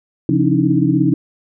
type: tone cluster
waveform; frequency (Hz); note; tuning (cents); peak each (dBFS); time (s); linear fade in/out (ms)
sine; 136.4 / 173.7 / 276.9 / 303.2 / 319.7; C#3 / F3 / C#4 / D#4 / D#4; -28 / -9 / -2 / -45 / +47; -18; 0.29-1.14; 2
effects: none